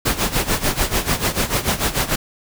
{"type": "noise with tremolo", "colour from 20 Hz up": "pink", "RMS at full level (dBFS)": -17, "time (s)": [0.05, 2.16], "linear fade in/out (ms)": 10, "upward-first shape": "sine", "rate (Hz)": 6.8, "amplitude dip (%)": 80, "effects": []}